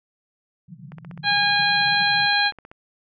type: band-pass noise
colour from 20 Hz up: pink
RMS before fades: -40 dBFS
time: 0.68-2.29 s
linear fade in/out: 5 ms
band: 130 to 190 Hz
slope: 96 dB/octave
type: click train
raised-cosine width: 0.5 ms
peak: -27 dBFS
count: 29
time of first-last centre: 0.92-2.715 s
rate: 15.6 Hz
type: harmonic tone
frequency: 817 Hz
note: G#5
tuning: 29 cents flat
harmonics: 1 / 2 / 3 / 4 / 5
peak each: -23 / -21 / -26 / -27 / -22 dBFS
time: 1.23-2.52 s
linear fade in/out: 50 ms
effects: none